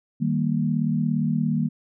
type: chord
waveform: sine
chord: Eb major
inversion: none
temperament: equal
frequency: 155.56 / 196 / 233.1 Hz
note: Eb3 / G3 / Bb3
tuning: 0 / 0 / 0 cents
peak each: -24 / -26 / -24 dBFS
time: 0.2-1.69 s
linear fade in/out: 20 ms
effects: none